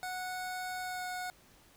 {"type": "tone with pitch glide", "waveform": "25% pulse", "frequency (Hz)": [736, 730.1], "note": ["F#5", "F#5"], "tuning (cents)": [-9, -23], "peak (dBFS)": -33, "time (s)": [0.03, 1.3], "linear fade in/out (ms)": 0, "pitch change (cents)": -14, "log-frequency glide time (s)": [0.8, 1.06], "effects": ["pink hiss -62 dBFS RMS until 1.76 s"]}